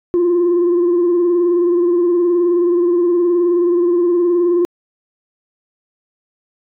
sine tone with vibrato, 349.2 Hz, F4, in tune, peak -9 dBFS, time 0.14-4.65 s, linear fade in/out 0 ms, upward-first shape sine, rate 19 Hz, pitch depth 41 cents each way, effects tanh soft clip ceiling -9 dBFS

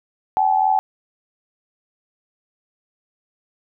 sine tone pair together, 768 / 852 Hz, G5 / G#5, -36 / +44 cents, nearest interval major second, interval 180 cents, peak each -17 dBFS, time 0.37-0.79 s, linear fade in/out 0 ms, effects none

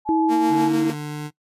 sine tone, 856 Hz, A5, 48 cents flat, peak -21 dBFS, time 0.05-0.71 s, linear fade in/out 50 ms
sine tone with vibrato, 322.5 Hz, E4, 38 cents flat, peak -17 dBFS, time 0.09-0.9 s, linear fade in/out 0 ms, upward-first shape triangle, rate 16 Hz, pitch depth 11 cents each way
sawtooth tone with tremolo, 230 Hz, A#3, 23 cents flat, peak -20 dBFS, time 0.28-0.95 s, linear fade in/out 50 ms, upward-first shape sine, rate 6.6 Hz, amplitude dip 50%
25% pulse tone with pitch glide, 148 to 149.37 Hz, D3 to D3, +14 to +30 cents, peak -24 dBFS, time 0.48-1.31 s, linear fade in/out 50 ms, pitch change +16 cents, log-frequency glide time 0.75-1.19 s
effects noise-tail reverb RT60 0.1 s tail -20 dB re dry + resampled to 32000 Hz

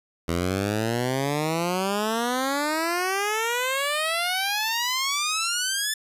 10% pulse exponential sweep, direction up, 82.7 to 1760 Hz, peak -15 dBFS, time 0.28-5.94 s, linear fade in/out 5 ms, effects resampled to 32000 Hz

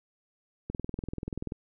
click train, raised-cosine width 3 ms, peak -21 dBFS, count 18, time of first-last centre 0.7-1.521 s, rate 20.7 Hz, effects none

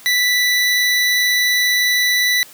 25% pulse tone, 1975.5 Hz, B6, in tune, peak -10 dBFS, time 0.06-2.43 s, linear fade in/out 0 ms, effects white hiss -42 dBFS RMS until 2.53 s + high-pass 100 Hz 12 dB/octave

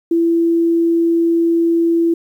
sine tone, 335 Hz, E4, 28 cents sharp, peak -11 dBFS, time 0.11-2.14 s, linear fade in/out 5 ms, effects 8-bit

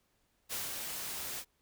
white noise with ADSR envelope, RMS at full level -37 dBFS, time 0.49-1.45 s, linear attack 39 ms, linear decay 180 ms, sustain -3 dB, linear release 64 ms, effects pink hiss -75 dBFS RMS until 1.61 s

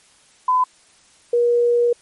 sine tone pair in turn, 1010 / 478 Hz, B5 / A#4, +39 / +43 cents, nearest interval octave + minor second, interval 1296 cents, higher first, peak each -13 dBFS, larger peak neither, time 0.48-0.64 / 1.33-1.93 s, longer second, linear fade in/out 5 ms, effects white hiss -53 dBFS RMS until 2.01 s + MP3 48 kbps

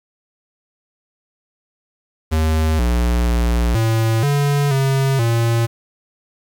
square tone with pitch steps, 79 / 59.7 / 58.9 / 112.6 / 143.1 / 135.2 / 115.9 Hz, D#2 / A#1 / A#1 / A2 / D3 / C#3 / A#2, +27 / +42 / +19 / +40 / -45 / -43 / -10 cents, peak -15 dBFS, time 2.31-5.67 s, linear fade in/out 20 ms, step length 480 ms, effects 7-bit

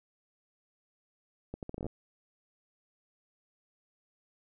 accelerating click train, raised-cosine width 2 ms, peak -25 dBFS, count 10, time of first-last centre 1.54-1.866 s, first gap 88 ms, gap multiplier 0.75, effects none

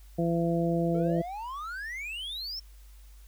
harmonic tone, 168.7 Hz, E3, 40 cents sharp, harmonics 1 / 2 / 3 / 4, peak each -27 / -30 / -32 / -33 dBFS, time 0.18-1.22 s, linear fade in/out 10 ms
triangle exponential sweep, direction up, 434.5 to 5510 Hz, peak -33 dBFS, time 0.94-2.6 s, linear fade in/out 10 ms
effects added 50 Hz sine -48 dBFS peak until 3.27 s + white hiss -62 dBFS RMS until 3.27 s

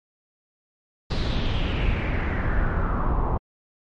brown noise with low-pass filter sweep, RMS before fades -23 dBFS, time 1.1-3.38 s, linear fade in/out 10 ms, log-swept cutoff 4400 to 930 Hz, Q 4, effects MP3 48 kbps

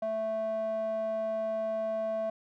square tone with band-pass filter, 220 Hz, A3, in tune, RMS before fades -32 dBFS, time 0.02-2.3 s, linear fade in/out 5 ms, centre 680 Hz, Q 5.2, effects none

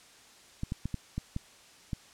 clicks, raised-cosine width 5 ms, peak -20 dBFS, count 7, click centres 0.634 / 0.721 / 0.856 / 0.943 / 1.18 / 1.364 / 1.932 s, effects white hiss -56 dBFS RMS until 2.13 s + low-pass 8000 Hz 12 dB/octave

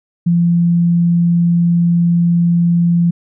sine tone, 171.5 Hz, F3, 31 cents flat, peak -9 dBFS, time 0.26-3.11 s, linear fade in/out 10 ms, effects none

